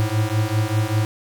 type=beating tone pair; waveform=square; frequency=105.5 / 110.6 Hz; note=G#2 / A2; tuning=+28 / +9 cents; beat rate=5.1 Hz; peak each=-22 dBFS; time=0-1.05 s; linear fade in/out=0 ms; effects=none